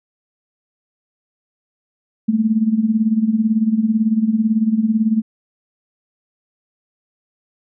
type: tone with tremolo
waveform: sine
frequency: 220 Hz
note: A3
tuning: in tune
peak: -10 dBFS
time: 2.28-5.22 s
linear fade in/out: 10 ms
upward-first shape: sine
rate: 18 Hz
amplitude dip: 75%
effects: none